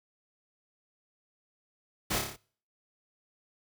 pink noise with echo, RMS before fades -29 dBFS, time 2.1-2.19 s, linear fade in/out 10 ms, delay 29 ms, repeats 6, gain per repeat -3 dB, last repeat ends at 2.364 s, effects noise-tail reverb RT60 0.5 s tail -24 dB re dry + high-pass 60 Hz 12 dB/octave

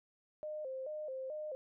sine tone with vibrato, 566 Hz, C#5, 36 cents sharp, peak -39 dBFS, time 0.43-1.55 s, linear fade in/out 0 ms, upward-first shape square, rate 2.3 Hz, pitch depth 130 cents each way, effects none

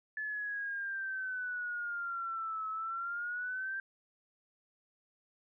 sine exponential two-way sweep, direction down then up, 1731 to 1291 to 1583 Hz, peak -35 dBFS, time 0.17-3.8 s, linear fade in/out 2 ms, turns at 2.69 s, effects none

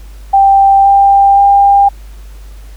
sine tone with pitch steps, 786 / 793 / 799 Hz, G5 / G5 / G5, +4 / +20 / +33 cents, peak -3 dBFS, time 0.33-1.89 s, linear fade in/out 10 ms, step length 520 ms, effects added 50 Hz sine -28 dBFS peak until 2.76 s + pink hiss -44 dBFS RMS until 2.76 s

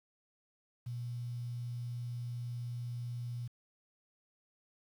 sine tone with quantisation, 120.7 Hz, B2, 39 cents flat, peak -37 dBFS, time 0.86-3.48 s, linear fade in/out 10 ms, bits 10, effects none

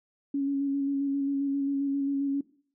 sine tone with vibrato, 278.1 Hz, C#4, 6 cents sharp, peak -25 dBFS, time 0.34-2.41 s, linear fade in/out 5 ms, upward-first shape square, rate 7.5 Hz, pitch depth 17 cents each way, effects noise-tail reverb RT60 0.5 s tail -19 dB re dry

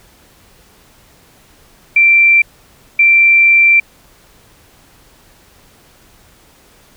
sine tone bursts at uneven times, 2352 Hz, D7, 2 cents sharp, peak -5 dBFS, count 2, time 1.96-2.42 / 2.99-3.8 s, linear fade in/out 5 ms, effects pink hiss -47 dBFS RMS until 6.96 s

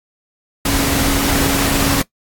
sine tone in noise, 277.2 Hz, C#4, in tune, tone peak -19 dBFS, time 0.65-2.02 s, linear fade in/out 5 ms, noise pink, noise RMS -17 dBFS, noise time 0.65-2.02 s, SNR -5 dB, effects noise-tail reverb RT60 0.1 s tail -18 dB re dry + AAC 64 kbps

